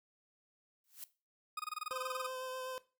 blue noise with exponential growth, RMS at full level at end -43 dBFS, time 0.84-1.04 s, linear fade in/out 2 ms, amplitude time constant 43 ms
40% pulse tone bursts, 1242 Hz, D#6, 3 cents flat, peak -36 dBFS, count 15, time 1.57-2.267 s, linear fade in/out 5 ms, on 25 ms, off 23 ms
25% pulse tone with vibrato, 515 Hz, C5, 28 cents flat, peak -37 dBFS, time 1.91-2.78 s, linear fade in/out 0 ms, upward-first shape sine, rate 8 Hz, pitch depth 14 cents each way
effects noise-tail reverb RT60 0.3 s tail -17 dB re dry

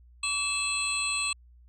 sine tone cluster, 1139 / 2628 / 3360 / 4114 / 8060 Hz, C#6 / E7 / G#7 / C8 / B8, +47 / -6 / +19 / -30 / +34 cents, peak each -36 / -30 / -37 / -34 / -31 dBFS, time 0.23-1.33 s, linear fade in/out 5 ms, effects tanh soft clip ceiling -16 dBFS + added 60 Hz sine -52 dBFS peak until 1.68 s

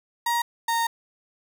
35% pulse tone pair in turn, 944 / 924 Hz, A#5 / A#5, +22 / -16 cents, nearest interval unison, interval 38 cents, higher first, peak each -20 dBFS, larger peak neither, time 0.26-0.42 / 0.68-0.87 s, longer second, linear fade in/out 5 ms, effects none

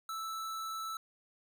square tone, 1317 Hz, E6, 2 cents flat, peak -38 dBFS, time 0.09-0.97 s, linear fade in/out 2 ms, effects none

